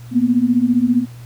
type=beating tone pair; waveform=sine; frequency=234.6 / 249.6 Hz; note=A#3 / B3; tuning=+11 / +19 cents; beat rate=15 Hz; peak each=-16 / -14 dBFS; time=0.11-1.06 s; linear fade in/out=50 ms; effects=added 120 Hz sine -33 dBFS peak until 1.25 s + pink hiss -47 dBFS RMS until 1.25 s